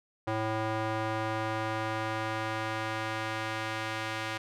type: tone with band-pass filter sweep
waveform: square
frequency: 110 Hz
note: A2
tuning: in tune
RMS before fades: -33 dBFS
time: 0.27-4.38 s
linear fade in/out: 10 ms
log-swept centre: 820 to 2100 Hz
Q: 0.78
effects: none